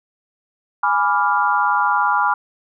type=chord; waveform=sine; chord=G# diminished seventh; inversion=none; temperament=equal; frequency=830.6 / 987.8 / 1174.7 / 1396.9 Hz; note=G#5 / B5 / D6 / F6; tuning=0 / 0 / 0 / 0 cents; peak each=-20 / -19 / -21 / -20 dBFS; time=0.83-2.34 s; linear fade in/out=5 ms; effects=none